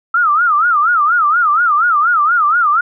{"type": "tone with vibrato", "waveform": "sine", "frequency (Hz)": 1300, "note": "E6", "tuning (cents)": -24, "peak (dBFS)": -9, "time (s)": [0.14, 2.81], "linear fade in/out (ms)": 5, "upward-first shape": "sine", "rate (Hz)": 4.2, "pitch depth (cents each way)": 190, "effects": []}